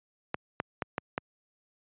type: clicks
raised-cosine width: 0.5 ms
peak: -14 dBFS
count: 5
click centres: 0.344 / 0.601 / 0.822 / 0.981 / 1.179 s
effects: high-pass 100 Hz 12 dB/octave + resampled to 8000 Hz